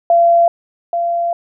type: tone pair in turn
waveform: sine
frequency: 683 / 686.2 Hz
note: F5 / F5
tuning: -39 / -31 cents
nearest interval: unison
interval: 8 cents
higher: second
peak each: -7 / -14 dBFS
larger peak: first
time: 0.1-0.48 / 0.93-1.33 s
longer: second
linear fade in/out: 2 ms
effects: none